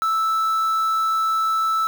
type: tone with quantisation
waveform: triangle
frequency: 1317 Hz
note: E6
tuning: 2 cents flat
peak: -16 dBFS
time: 0.02-1.87 s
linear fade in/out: 0 ms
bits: 6
effects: none